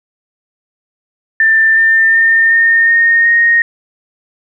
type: tone with pitch steps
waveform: sine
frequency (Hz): 1783 / 1798.5 / 1814.2 / 1830 / 1845.9 / 1861.9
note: A6 / A6 / A#6 / A#6 / A#6 / A#6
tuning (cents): +22 / +37 / -47 / -32 / -18 / -3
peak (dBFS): -6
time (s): 1.4-3.62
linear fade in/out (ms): 2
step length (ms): 370
effects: none